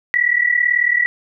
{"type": "tone pair together", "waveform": "sine", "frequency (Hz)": [1926, 1964.2], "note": ["B6", "B6"], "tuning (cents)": [-44, -10], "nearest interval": "unison", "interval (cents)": 34, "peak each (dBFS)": -16, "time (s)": [0.14, 1.06], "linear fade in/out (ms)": 0, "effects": []}